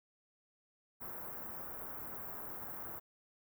white band-stop noise, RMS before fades -45 dBFS, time 1-3 s, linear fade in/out 20 ms, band 1400 to 16000 Hz, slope 24 dB/octave, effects none

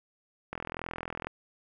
click train, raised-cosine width 0.5 ms, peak -20 dBFS, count 32, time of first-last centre 0.53-1.27 s, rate 41.9 Hz, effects none

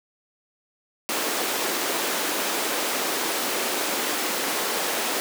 pink high-pass noise, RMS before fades -26 dBFS, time 1.09-5.2 s, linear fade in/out 0 ms, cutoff 280 Hz, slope 24 dB/octave, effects none

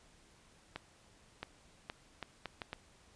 accelerating click train, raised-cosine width 0.3 ms, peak -24 dBFS, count 7, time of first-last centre 0.76-2.731 s, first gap 670 ms, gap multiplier 0.7, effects pink hiss -64 dBFS RMS until 3.15 s + resampled to 22050 Hz

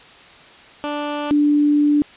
15% pulse / sine tone pair in turn, 293.7 / 293.7 Hz, D4 / D4, 0 / 0 cents, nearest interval unison, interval 0 cents, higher neither, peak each -16 / -12 dBFS, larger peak second, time 0.84-1.31 / 1.31-2.02 s, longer second, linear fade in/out 0 ms, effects white hiss -44 dBFS RMS until 2.16 s + resampled to 8000 Hz

